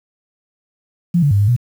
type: tone with pitch steps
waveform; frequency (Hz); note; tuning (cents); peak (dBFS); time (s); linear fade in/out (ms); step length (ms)
sine; 173.1 / 143.6 / 100.6 / 102.4 / 121.6; F3 / D3 / G2 / G#2 / B2; -15 / -39 / +45 / -24 / -26; -10; 1.14-1.565; 10; 85
effects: 7-bit